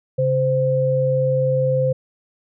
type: tone pair together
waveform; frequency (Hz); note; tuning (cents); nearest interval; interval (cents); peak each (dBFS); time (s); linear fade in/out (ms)
sine; 136.8 / 518; C#3 / C5; -23 / -17; octave + major seventh; 2306; -20 / -17; 0.18-1.93; 10
effects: none